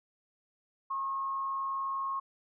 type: tone with frequency modulation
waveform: sine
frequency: 1083 Hz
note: C#6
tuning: 41 cents flat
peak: -31 dBFS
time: 0.9-2.2 s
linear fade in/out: 10 ms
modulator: 149 Hz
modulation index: 0.24
effects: none